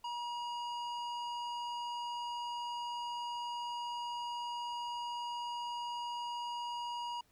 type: tone with low-pass filter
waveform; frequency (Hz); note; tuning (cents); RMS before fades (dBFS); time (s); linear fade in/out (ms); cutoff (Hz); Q
square; 956; A#5; +43; -40; 0.04-7.21; 5; 4500; 0.99
effects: pink hiss -71 dBFS RMS until 7.31 s